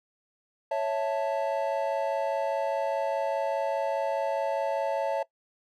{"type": "chord", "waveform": "triangle", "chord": "A major", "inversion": "first", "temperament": "equal", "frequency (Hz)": [554.4, 659.3, 880], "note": ["C#5", "E5", "A5"], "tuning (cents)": [0, 0, 0], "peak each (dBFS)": [-27, -28, -30], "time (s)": [0.71, 5.23], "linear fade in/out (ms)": 5, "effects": ["noise-tail reverb RT60 0.1 s tail -20 dB re dry"]}